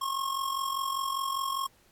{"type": "tone with amplitude modulation", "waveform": "square", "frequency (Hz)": 1083, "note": "C#6", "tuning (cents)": -41, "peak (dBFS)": -27, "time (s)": [0.01, 1.67], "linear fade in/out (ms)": 10, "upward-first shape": "sine", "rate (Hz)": 45, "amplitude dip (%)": 65, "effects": ["pink hiss -64 dBFS RMS until 1.91 s", "AAC 64 kbps"]}